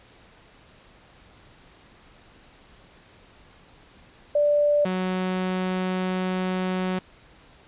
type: tone pair in turn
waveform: sine / sawtooth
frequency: 587.3 / 184.99 Hz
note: D5 / F#3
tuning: 0 / 0 cents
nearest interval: octave + minor sixth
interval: 2000 cents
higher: first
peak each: -17 / -20 dBFS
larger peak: first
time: 4.35-4.85 / 4.85-6.99 s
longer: second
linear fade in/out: 5 ms
effects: pink hiss -53 dBFS RMS until 7.67 s + resampled to 8000 Hz